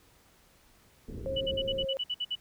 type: low-pass noise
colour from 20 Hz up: pink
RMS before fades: -40 dBFS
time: 1.08-1.85 s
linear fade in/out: 5 ms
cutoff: 470 Hz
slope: 48 dB/octave
type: tone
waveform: sine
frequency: 537 Hz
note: C5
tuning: 45 cents sharp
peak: -31 dBFS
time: 1.26-1.97 s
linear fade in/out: 0 ms
type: tone bursts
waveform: sine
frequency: 2960 Hz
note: F#7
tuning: in tune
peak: -29 dBFS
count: 10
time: 1.36-2.355 s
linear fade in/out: 10 ms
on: 50 ms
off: 55 ms
effects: pink hiss -62 dBFS RMS until 2.4 s